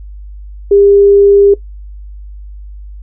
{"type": "tone", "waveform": "sine", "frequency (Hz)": 401.7, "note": "G4", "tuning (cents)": 42, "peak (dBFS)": -3, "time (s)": [0.71, 1.54], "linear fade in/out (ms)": 5, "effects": ["noise-tail reverb RT60 0.1 s tail -17 dB re dry", "added 50 Hz sine -26 dBFS peak until 3.02 s"]}